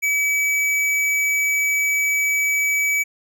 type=tone; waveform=square; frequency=2287 Hz; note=D7; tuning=47 cents flat; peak=-18 dBFS; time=0.02-3.04 s; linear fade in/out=20 ms; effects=none